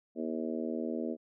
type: harmonic tone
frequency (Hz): 80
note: D#2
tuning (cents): +49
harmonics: 3 / 4 / 5 / 6 / 7 / 8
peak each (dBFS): -36 / -38 / -40 / -42 / -43 / -44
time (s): 0.15-1.17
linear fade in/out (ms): 50
effects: none